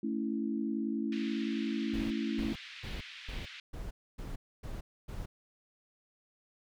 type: chord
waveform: sine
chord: A major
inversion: none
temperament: equal with one note detuned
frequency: 220 / 278.3 / 329.6 Hz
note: A3 / C#4 / E4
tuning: 0 / +7 / 0 cents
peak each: -34 / -36 / -37 dBFS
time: 0.03-2.53 s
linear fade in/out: 5 ms
type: band-pass noise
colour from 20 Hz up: white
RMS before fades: -48 dBFS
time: 1.12-3.6 s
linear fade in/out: 2 ms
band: 1700 to 3600 Hz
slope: 24 dB/octave
type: noise bursts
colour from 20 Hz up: brown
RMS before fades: -40 dBFS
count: 8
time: 1.93-5.26 s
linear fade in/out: 10 ms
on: 180 ms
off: 270 ms
effects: none